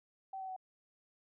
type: tone with pitch steps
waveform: sine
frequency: 769 / 759.7 / 750.6 Hz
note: G5 / F#5 / F#5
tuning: -33 / +46 / +25 cents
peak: -40 dBFS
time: 0.33-0.564 s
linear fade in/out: 5 ms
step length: 78 ms
effects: none